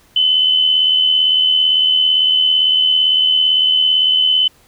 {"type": "tone with amplitude modulation", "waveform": "sine", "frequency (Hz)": 3029, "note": "F#7", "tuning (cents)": 40, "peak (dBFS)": -8, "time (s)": [0.16, 4.48], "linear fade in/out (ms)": 5, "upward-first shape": "sine", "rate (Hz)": 77.8, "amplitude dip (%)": 45, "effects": ["pink hiss -51 dBFS RMS until 4.67 s"]}